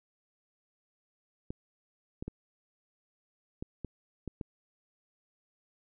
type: clicks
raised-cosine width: 3 ms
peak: -24 dBFS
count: 7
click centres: 1.505 / 2.225 / 2.28 / 3.625 / 3.847 / 4.277 / 4.412 s
effects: none